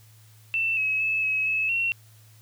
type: tone with pitch steps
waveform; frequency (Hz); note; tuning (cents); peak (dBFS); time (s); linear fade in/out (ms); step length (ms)
sine; 2673 / 2564 / 2602 / 2562 / 2589 / 2725; E7 / E7 / E7 / E7 / E7 / F7; +23 / -49 / -23 / -50 / -32 / -43; -22; 0.54-1.92; 0; 230
effects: added 109 Hz sine -51 dBFS peak until 2.41 s + white hiss -58 dBFS RMS until 2.41 s